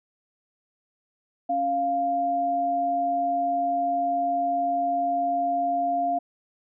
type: tone pair together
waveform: sine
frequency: 277.2 / 698.1 Hz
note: C#4 / F5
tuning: 0 / -1 cents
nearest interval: octave + major third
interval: 1599 cents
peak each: -32 / -22 dBFS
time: 1.49-6.19 s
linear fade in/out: 10 ms
effects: none